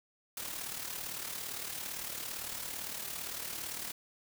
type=noise with amplitude modulation; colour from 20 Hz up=white; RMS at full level=-38 dBFS; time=0.37-3.92 s; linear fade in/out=2 ms; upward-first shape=sine; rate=37.7 Hz; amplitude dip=55%; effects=none